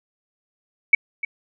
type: tone with echo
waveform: sine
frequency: 2257 Hz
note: C#7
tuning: 31 cents sharp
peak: -7 dBFS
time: 0.93-0.95 s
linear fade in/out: 5 ms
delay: 300 ms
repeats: 1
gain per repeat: -15 dB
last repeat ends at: 1.25 s
effects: none